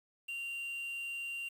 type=tone with quantisation; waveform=triangle; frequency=2771 Hz; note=F7; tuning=14 cents flat; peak=-36 dBFS; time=0.28-1.49 s; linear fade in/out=10 ms; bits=9; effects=none